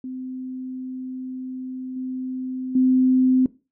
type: tone with level steps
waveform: sine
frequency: 257.4 Hz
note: C4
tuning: 28 cents flat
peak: -29 / -26 / -14 dBFS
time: 0.04-3.46 s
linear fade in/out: 2 ms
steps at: 1.96 / 2.75 s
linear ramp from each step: 5 ms
effects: noise-tail reverb RT60 0.3 s tail -19 dB re dry